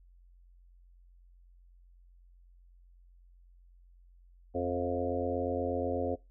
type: harmonic tone with a mistuned harmonic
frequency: 88.2 Hz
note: F2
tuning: 18 cents sharp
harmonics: 1 / 3 / 4 / 5 / 6 / 7 / 8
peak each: -39 / -36 / -40 / -35 / -35 / -41 / -40 dBFS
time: 4.54-6.16 s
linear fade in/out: 20 ms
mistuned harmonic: 7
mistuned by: +30 cents
effects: noise-tail reverb RT60 0.2 s tail -19 dB re dry + added 44 Hz sine -56 dBFS peak until 6.3 s